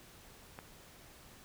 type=click; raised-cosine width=0.5 ms; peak=-30 dBFS; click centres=0.589 s; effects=pink hiss -57 dBFS RMS until 1.44 s